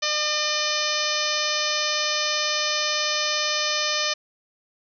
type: harmonic tone with a mistuned harmonic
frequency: 603 Hz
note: D5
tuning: 46 cents sharp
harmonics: 1 / 2 / 3 / 4 / 5 / 6 / 7 / 8 / 9 / 10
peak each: -31 / -31 / -31 / -31 / -31 / -31 / -31 / -31 / -31 / -31 dBFS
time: 0.02-4.14 s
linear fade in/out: 10 ms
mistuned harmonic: 9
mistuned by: -33 cents
effects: none